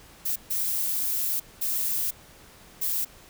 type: noise bursts at uneven times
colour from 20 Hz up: violet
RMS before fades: -27 dBFS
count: 4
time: 0.25-0.36 / 0.5-1.4 / 1.61-2.11 / 2.81-3.05 s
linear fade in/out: 10 ms
effects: pink hiss -51 dBFS RMS until 3.29 s